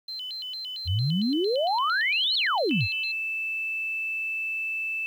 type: tone with vibrato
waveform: sine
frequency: 3520 Hz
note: A7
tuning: in tune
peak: -32 dBFS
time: 0.08-3.12 s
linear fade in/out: 5 ms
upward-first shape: square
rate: 4.4 Hz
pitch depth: 270 cents each way
type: exponential two-way sweep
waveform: sine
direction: up then down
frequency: 79 to 4435 to 79 Hz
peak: -22 dBFS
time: 0.85-2.88 s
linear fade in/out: 50 ms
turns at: 2.35 s
type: tone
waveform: sine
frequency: 2637 Hz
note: E7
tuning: in tune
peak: -27 dBFS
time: 2.71-5.06 s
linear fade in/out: 0 ms
effects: 9-bit